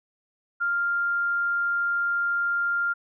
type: tone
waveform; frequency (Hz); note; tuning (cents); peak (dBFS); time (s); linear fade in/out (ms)
sine; 1397; F6; 0; -22; 0.6-2.94; 20
effects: none